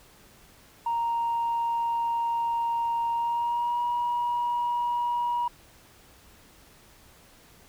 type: tone with pitch glide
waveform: sine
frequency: 932.3 to 959.6 Hz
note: A#5 to A#5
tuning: 0 to +50 cents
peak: -23 dBFS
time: 0.86-5.48 s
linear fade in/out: 5 ms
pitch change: +50 cents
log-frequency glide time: 3.12-3.81 s
effects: tanh soft clip ceiling -21 dBFS + pink hiss -55 dBFS RMS until 7.68 s